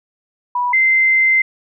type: tone pair in turn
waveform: sine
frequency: 980 / 2077 Hz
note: B5 / C7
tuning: -14 / -13 cents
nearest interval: octave + minor second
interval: 1301 cents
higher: second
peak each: -15 / -10 dBFS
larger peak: second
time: 0.55-0.73 / 0.73-1.42 s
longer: second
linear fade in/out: 5 ms
effects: none